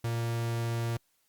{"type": "tone", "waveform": "45% pulse", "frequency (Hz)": 116.54, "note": "A#2", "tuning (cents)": 0, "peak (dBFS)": -29, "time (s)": [0.04, 0.97], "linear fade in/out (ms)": 5, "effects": ["white hiss -72 dBFS RMS until 1.28 s", "Opus 48 kbps"]}